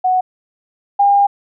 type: tone pair in turn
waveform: sine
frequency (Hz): 740 / 804.9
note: F#5 / G5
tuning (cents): 0 / +46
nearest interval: minor second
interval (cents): 146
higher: second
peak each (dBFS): -11 / -8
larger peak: second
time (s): 0.04-0.21 / 0.99-1.27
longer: second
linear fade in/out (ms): 10
effects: none